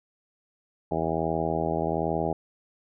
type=harmonic tone; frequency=81.2 Hz; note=E2; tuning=26 cents flat; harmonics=1 / 2 / 3 / 4 / 5 / 6 / 7 / 8 / 9 / 10; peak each=-38 / -32 / -36 / -33 / -32 / -35 / -35 / -32 / -35 / -33 dBFS; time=0.91-2.33 s; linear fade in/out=5 ms; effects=none